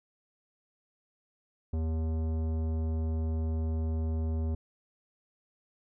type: tone with tanh clipping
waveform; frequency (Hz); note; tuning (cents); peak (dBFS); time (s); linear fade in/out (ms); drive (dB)
sine; 80; D#2; +49; -30; 1.73-4.55; 5; 15
effects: none